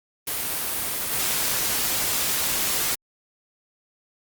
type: noise with level steps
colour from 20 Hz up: white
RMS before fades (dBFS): -27 / -24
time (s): 0.27-2.95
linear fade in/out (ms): 5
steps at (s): 1.11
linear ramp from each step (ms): 10
effects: Opus 32 kbps